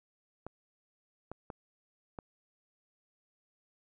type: clicks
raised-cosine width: 1 ms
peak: -27 dBFS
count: 4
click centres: 0.466 / 1.316 / 1.502 / 2.188 s
effects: none